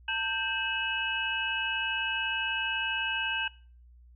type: tone cluster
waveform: sine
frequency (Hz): 897 / 1570 / 2602 / 2918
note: A5 / G6 / E7 / F#7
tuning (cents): +33 / +2 / -23 / -25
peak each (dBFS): -37 / -32 / -33 / -34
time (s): 0.08-3.48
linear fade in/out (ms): 5
effects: noise-tail reverb RT60 0.4 s tail -21 dB re dry + added 60 Hz sine -52 dBFS peak until 4.15 s